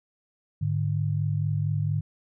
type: tone pair together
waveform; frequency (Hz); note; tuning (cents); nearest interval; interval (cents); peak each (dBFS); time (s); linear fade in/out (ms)
sine; 104.37 / 148.7; G#2 / D3; +9 / +22; tritone; 613; -26; 0.61-2.01; 10
effects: none